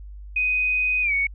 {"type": "tone with pitch glide", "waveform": "sine", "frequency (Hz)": [2500, 2227], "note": ["D#7", "C#7"], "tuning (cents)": [8, 7], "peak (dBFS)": -19, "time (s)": [0.36, 1.27], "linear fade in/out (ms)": 5, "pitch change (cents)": -201, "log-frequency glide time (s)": [1.02, 1.13], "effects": ["added 50 Hz sine -36 dBFS peak until 1.34 s"]}